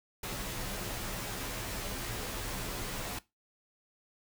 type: noise with comb filter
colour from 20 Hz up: pink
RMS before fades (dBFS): -38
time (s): 0.23-3.19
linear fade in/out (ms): 5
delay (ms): 13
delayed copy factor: -0.8
effects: noise-tail reverb RT60 0.2 s tail -18 dB re dry